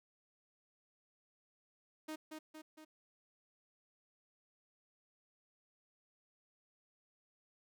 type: tone with echo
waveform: sawtooth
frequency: 311.1 Hz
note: D#4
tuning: in tune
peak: -38 dBFS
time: 2.08-2.16 s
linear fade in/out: 10 ms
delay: 230 ms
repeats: 3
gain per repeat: -4 dB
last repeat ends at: 2.85 s
effects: none